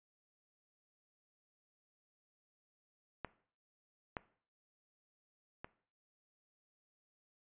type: clicks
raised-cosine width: 0.5 ms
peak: -24 / -23 / -29 dBFS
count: 3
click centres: 3.247 / 4.168 / 5.645 s
effects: noise-tail reverb RT60 0.5 s tail -19 dB re dry + resampled to 8000 Hz